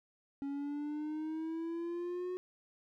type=exponential sweep; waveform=triangle; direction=up; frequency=277.2 to 366.7 Hz; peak=-34 dBFS; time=0.42-2.37 s; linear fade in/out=0 ms; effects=none